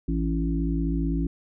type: harmonic tone with a mistuned harmonic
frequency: 55.7 Hz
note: A1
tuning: 22 cents sharp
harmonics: 1 / 3 / 5 / 6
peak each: -26 / -28 / -28 / -34 dBFS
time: 0.08-1.27 s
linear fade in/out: 5 ms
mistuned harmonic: 1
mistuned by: -41 cents
effects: none